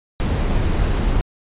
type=noise; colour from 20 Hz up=brown; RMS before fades=-18 dBFS; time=0.2-1.21 s; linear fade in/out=0 ms; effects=resampled to 8000 Hz